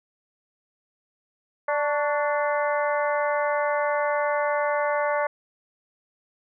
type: harmonic tone with a mistuned harmonic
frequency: 293.7 Hz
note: D4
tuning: in tune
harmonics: 2 / 3 / 4 / 5 / 6 / 7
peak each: -24 / -28 / -30 / -32 / -34 / -35 dBFS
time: 1.68-5.27 s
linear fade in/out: 5 ms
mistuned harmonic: 4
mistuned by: -64 cents
effects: none